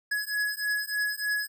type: beating tone pair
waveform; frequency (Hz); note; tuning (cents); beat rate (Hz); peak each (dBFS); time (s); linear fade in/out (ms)
square; 1682 / 1685.3; G#6 / G#6; +22 / +25; 3.3; -31; 0.11-1.48; 10
effects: none